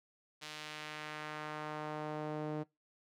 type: tone with band-pass filter sweep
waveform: sawtooth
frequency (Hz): 152.4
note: D#3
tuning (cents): -36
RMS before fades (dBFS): -42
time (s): 0.41-2.64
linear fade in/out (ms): 20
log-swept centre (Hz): 3900 to 410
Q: 0.96
effects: noise-tail reverb RT60 0.2 s tail -22 dB re dry